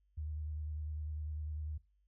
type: tone with vibrato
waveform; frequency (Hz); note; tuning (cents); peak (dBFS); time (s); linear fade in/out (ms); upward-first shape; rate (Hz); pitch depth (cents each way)
sine; 76.3; D#2; -33; -38; 0.17-1.78; 10; square; 10; 24
effects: noise-tail reverb RT60 0.2 s tail -17 dB re dry + added 50 Hz sine -70 dBFS peak until 2.07 s